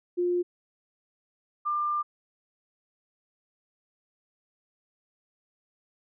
sine tone pair in turn, 353.9 / 1194.5 Hz, F4 / D6, +23 / +29 cents, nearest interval octave + major sixth, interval 2106 cents, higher second, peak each -23 / -25 dBFS, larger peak first, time 0.17-0.43 / 1.65-2.03 s, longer second, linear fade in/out 20 ms, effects none

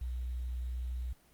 sine tone with quantisation, 61.74 Hz, B1, in tune, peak -34 dBFS, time 0.01-1.13 s, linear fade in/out 5 ms, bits 10, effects pink hiss -65 dBFS RMS until 1.33 s + Opus 32 kbps

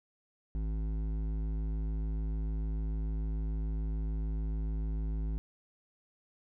sine tone with hard clipping, 53.4 Hz, G#1, 49 cents sharp, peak -33 dBFS, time 0.55-5.38 s, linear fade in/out 0 ms, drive 11 dB, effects none

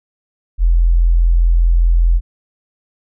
sine tone, 42.49 Hz, F1, 47 cents flat, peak -8 dBFS, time 0.58-2.21 s, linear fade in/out 50 ms, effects none

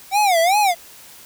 square tone with vibrato, 745 Hz, F#5, 12 cents sharp, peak -14 dBFS, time 0.11-0.75 s, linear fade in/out 50 ms, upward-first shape sine, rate 2.6 Hz, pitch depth 220 cents each way, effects white hiss -43 dBFS RMS until 1.25 s

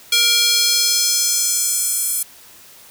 square tone with high-pass filter sweep, 470.8 Hz, A#4, 17 cents sharp, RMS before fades -17 dBFS, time 0.12-2.23 s, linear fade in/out 5 ms, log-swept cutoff 3200 to 10000 Hz, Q 1.8, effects white hiss -44 dBFS RMS until 2.9 s

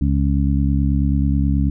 harmonic tone, 69.3 Hz, C#2, in tune, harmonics 1 / 2 / 3 / 4, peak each -17 / -20 / -22 / -23 dBFS, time 0.01-1.7 s, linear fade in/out 5 ms, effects none

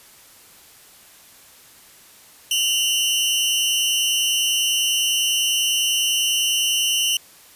sawtooth tone pair together, 2800 / 3030 Hz, F7 / F#7, +4 / +40 cents, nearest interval minor second, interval 136 cents, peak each -18 / -17 dBFS, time 2.51-7.17 s, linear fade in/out 2 ms, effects white hiss -48 dBFS RMS until 7.55 s + resampled to 32000 Hz

